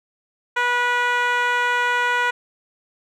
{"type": "tone with band-pass filter", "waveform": "10% pulse", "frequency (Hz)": 487.7, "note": "B4", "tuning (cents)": -22, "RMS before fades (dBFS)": -20, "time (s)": [0.56, 2.31], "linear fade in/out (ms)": 10, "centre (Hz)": 1300, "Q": 1.3, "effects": []}